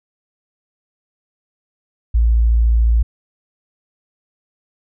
sine tone, 57 Hz, A#1, 38 cents flat, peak -10 dBFS, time 2.14-3.03 s, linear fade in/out 10 ms, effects none

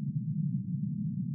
pink band-pass noise, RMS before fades -33 dBFS, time 0-1.34 s, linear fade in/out 0 ms, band 130 to 200 Hz, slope 48 dB/octave, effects none

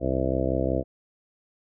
harmonic tone, 65.41 Hz, C2, in tune, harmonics 1 / 2 / 3 / 4 / 5 / 6 / 7 / 8 / 9 / 10, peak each -30 / -31 / -36 / -31 / -30 / -36 / -33 / -30 / -33 / -32 dBFS, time 0-0.84 s, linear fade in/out 50 ms, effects none

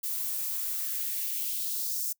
violet noise with high-pass filter sweep, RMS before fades -32 dBFS, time 0.03-2.13 s, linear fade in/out 10 ms, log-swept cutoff 520 to 6200 Hz, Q 2, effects noise-tail reverb RT60 0.1 s tail -25 dB re dry

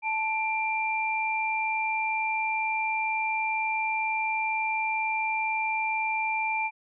sine tone pair together, 877.9 / 2371 Hz, A5 / D7, -4 / +16 cents, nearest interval octave + perfect fourth, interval 1720 cents, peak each -28 dBFS, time 0.02-6.71 s, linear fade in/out 50 ms, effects none

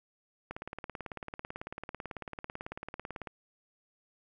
click train, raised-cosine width 0.5 ms, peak -24 dBFS, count 51, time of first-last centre 0.51-3.272 s, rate 18.1 Hz, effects none

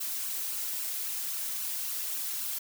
blue noise with flanger, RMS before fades -34 dBFS, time 0-2.59 s, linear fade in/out 10 ms, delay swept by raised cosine 0.7 to 3 ms, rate 3.7 Hz, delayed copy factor +0.6, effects none

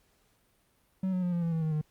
triangle tone with pitch steps, 188.6 / 183.02 / 177.6 / 172.35 / 167.25 / 162.3 / 157.5 / 152.84 Hz, F#3 / F#3 / F3 / F3 / E3 / E3 / D#3 / D#3, +33 / -19 / +29 / -23 / +25 / -27 / +21 / -31 cents, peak -25 dBFS, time 1.03-1.814 s, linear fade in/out 5 ms, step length 98 ms, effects pink hiss -69 dBFS RMS until 1.9 s + Opus 48 kbps

